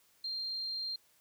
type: tone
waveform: sine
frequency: 4186 Hz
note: C8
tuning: in tune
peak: -35 dBFS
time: 0.24-0.96 s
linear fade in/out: 5 ms
effects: white hiss -68 dBFS RMS until 1.2 s